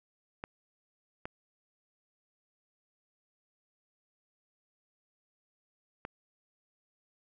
clicks, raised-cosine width 0.5 ms, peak -23 dBFS, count 3, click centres 0.439 / 1.255 / 6.051 s, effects none

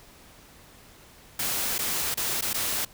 white noise with dropouts, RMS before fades -28 dBFS, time 1.39-2.85 s, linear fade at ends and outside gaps 5 ms, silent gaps 1.782-1.789 / 2.143-2.173 / 2.411-2.422 / 2.532-2.542 s, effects pink hiss -52 dBFS RMS until 2.93 s

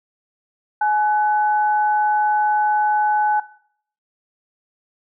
sine tone pair together, 844.3 / 1500 Hz, G#5 / F#6, +28 / +23 cents, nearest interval minor seventh, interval 995 cents, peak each -16 / -23 dBFS, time 0.81-3.4 s, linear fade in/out 5 ms, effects noise-tail reverb RT60 0.6 s tail -18 dB re dry

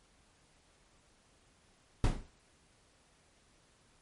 brown noise with exponential decay, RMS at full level -22 dBFS, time 2.04-2.3 s, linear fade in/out 1 ms, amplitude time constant 55 ms, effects pink hiss -67 dBFS RMS until 4.01 s + MP3 48 kbps

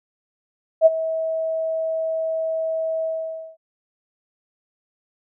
sine tone with ADSR envelope, 645 Hz, E5, 38 cents flat, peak -6 dBFS, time 0.81-3.57 s, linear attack 49 ms, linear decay 28 ms, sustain -15 dB, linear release 530 ms, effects none

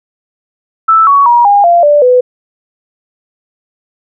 sine tone with pitch steps, 1318.5 / 1121.6 / 954.1 / 811.6 / 690.4 / 587.3 / 499.6 Hz, E6 / C#6 / A#5 / G#5 / F5 / D5 / B4, 0 / +20 / +40 / -40 / -20 / 0 / +20 cents, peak -3 dBFS, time 0.88-2.21 s, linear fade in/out 10 ms, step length 190 ms, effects none

